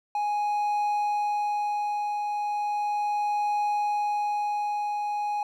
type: tone with tremolo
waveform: triangle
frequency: 830.6 Hz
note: G#5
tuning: in tune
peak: -21 dBFS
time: 0.15-5.43 s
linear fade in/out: 2 ms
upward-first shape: triangle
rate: 0.36 Hz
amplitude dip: 35%
effects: none